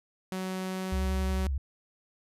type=tone with pitch glide; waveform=sawtooth; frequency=187.1 to 188.73 Hz; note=F#3 to F#3; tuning=+20 to +35 cents; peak=-28 dBFS; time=0.32-1.47 s; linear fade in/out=0 ms; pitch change=+15 cents; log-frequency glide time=0.65-1.14 s
type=tone with vibrato; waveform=sine; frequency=68.9 Hz; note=C#2; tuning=10 cents flat; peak=-27 dBFS; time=0.92-1.58 s; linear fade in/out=5 ms; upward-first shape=sine; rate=11 Hz; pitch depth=100 cents each way
effects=resampled to 32000 Hz